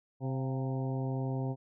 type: harmonic tone with a mistuned harmonic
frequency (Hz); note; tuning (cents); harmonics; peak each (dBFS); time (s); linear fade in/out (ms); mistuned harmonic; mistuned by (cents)
131.7; C3; +12; 1 / 2 / 3 / 4 / 5 / 6 / 7; -32 / -38 / -42 / -44 / -46 / -48 / -49; 0.2-1.56; 50; 5; +65
effects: none